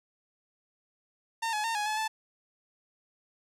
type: tone with pitch steps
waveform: sawtooth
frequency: 910 / 847 / 911 / 835 / 858 / 876 Hz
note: A#5 / G#5 / A#5 / G#5 / A5 / A5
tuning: -42 / +34 / -40 / +9 / -44 / -8 cents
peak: -25 dBFS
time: 1.42-2.08 s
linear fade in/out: 10 ms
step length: 110 ms
effects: low-pass 10000 Hz 12 dB/octave